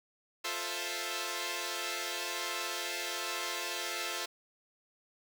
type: chord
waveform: 5% pulse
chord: F major seventh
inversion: none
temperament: equal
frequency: 349.2 / 440 / 523.3 / 659.3 Hz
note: F4 / A4 / C5 / E5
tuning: 0 / 0 / 0 / 0 cents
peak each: -29 dBFS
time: 0.44-4.26 s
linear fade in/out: 10 ms
effects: none